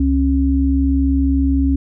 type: tone pair together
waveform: sine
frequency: 68.6 / 272.3 Hz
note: C#2 / C#4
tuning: -17 / -31 cents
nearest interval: 2 octaves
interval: 2386 cents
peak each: -15 dBFS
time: 0-1.76 s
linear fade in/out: 5 ms
effects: none